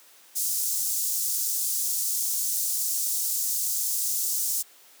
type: high-pass noise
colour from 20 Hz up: pink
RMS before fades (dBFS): -27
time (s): 0.35-4.63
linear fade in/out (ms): 20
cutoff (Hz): 6200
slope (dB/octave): 24
effects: white hiss -54 dBFS RMS until 5 s + high-pass 300 Hz 12 dB/octave